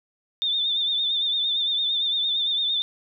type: tone with vibrato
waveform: sine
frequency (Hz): 3591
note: A7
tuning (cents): +35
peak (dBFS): -21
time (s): 0.42-2.82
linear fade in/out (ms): 0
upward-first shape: triangle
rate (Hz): 8.8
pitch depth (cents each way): 67
effects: none